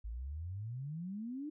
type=exponential sweep; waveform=sine; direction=up; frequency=51.8 to 311.1 Hz; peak=-39 dBFS; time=0.04-1.5 s; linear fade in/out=10 ms; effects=none